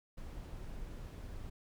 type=noise; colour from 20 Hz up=brown; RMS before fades=-45 dBFS; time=0.17-1.5 s; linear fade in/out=10 ms; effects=none